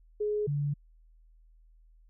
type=tone pair in turn; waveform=sine; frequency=419.5 / 144.34 Hz; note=G#4 / D3; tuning=+17 / -30 cents; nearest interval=octave + tritone; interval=1847 cents; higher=first; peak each=-27 dBFS; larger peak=neither; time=0.2-0.47 / 0.47-0.74 s; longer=neither; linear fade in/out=10 ms; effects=added 40 Hz sine -56 dBFS peak until 2.09 s